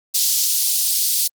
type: high-pass noise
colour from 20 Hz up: pink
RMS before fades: -18 dBFS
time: 0.14-1.28 s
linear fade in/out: 10 ms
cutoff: 4400 Hz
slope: 24 dB/octave
effects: Opus 48 kbps